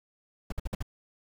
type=noise bursts; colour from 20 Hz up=brown; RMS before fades=-30 dBFS; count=5; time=0.5-0.826 s; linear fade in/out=5 ms; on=22 ms; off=54 ms; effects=none

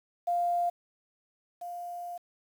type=tone pair in turn; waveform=sine; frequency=698.5 / 701.7 Hz; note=F5 / F5; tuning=0 / +8 cents; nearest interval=unison; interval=8 cents; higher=second; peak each=-25 / -36 dBFS; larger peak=first; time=0.27-0.7 / 1.61-2.18 s; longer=second; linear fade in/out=10 ms; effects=9-bit

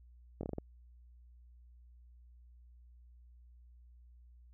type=slowing click train; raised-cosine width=2 ms; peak=-25 dBFS; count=6; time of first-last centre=0.41-0.584 s; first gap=22 ms; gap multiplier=1.23; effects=added 60 Hz sine -56 dBFS peak until 4.53 s

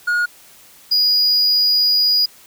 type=tone pair in turn; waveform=triangle; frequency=1439 / 4902 Hz; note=F#6 / D#8; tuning=-49 / -27 cents; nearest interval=octave + major sixth; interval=2122 cents; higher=second; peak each=-13 / -11 dBFS; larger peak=second; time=0.07-0.26 / 0.91-2.26 s; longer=second; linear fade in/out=10 ms; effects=white hiss -46 dBFS RMS until 2.46 s

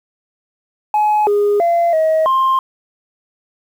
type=tone with pitch steps; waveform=sine; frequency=846 / 410.8 / 684 / 635 / 1056 Hz; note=G#5 / G#4 / F5 / D#5 / C6; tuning=+32 / -19 / -36 / +35 / +16 cents; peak=-9 dBFS; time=0.94-2.59 s; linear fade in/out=2 ms; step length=330 ms; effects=tanh soft clip ceiling -9 dBFS + 7-bit

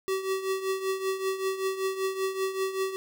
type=tone with tremolo; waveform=square; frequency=382.7 Hz; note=G4; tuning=42 cents flat; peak=-25 dBFS; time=0.08-2.96 s; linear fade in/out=0 ms; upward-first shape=triangle; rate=5.2 Hz; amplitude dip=75%; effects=none

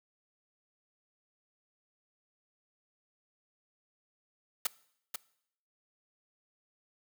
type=noise with echo; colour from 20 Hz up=white; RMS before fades=-29 dBFS; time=4.65-4.67 s; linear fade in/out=5 ms; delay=490 ms; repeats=1; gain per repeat=-7 dB; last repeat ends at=5.16 s; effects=noise-tail reverb RT60 0.7 s tail -21 dB re dry

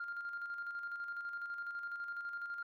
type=tone with tremolo; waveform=sine; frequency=1400 Hz; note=F6; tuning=4 cents sharp; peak=-37 dBFS; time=0-2.63 s; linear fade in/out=5 ms; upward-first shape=square; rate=12 Hz; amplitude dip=45%; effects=tanh soft clip ceiling -35 dBFS

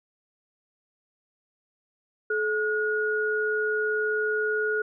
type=tone pair together; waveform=sine; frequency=429.6 / 1445 Hz; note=A4 / F#6; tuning=-41 / -41 cents; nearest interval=octave + major sixth; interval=2100 cents; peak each=-26 dBFS; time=2.3-4.82 s; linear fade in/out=5 ms; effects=none

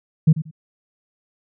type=tone with echo; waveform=sine; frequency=157 Hz; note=D#3; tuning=16 cents sharp; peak=-7 dBFS; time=0.27-0.33 s; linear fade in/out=10 ms; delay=91 ms; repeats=2; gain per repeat=-14 dB; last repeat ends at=0.512 s; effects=tanh soft clip ceiling -4 dBFS

